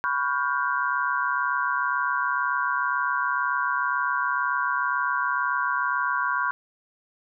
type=tone cluster; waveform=sine; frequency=991 / 1118 / 1420 / 1562 Hz; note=B5 / C#6 / F6 / G6; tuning=+6 / +14 / +28 / -7 cents; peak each=-28 dBFS; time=0.04-6.51 s; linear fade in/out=0 ms; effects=none